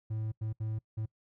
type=tone bursts at uneven times; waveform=triangle; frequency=109.4 Hz; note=A2; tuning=9 cents flat; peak=-30 dBFS; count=4; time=0.1-0.32 / 0.41-0.53 / 0.6-0.79 / 0.97-1.06 s; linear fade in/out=10 ms; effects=noise-tail reverb RT60 0.1 s tail -24 dB re dry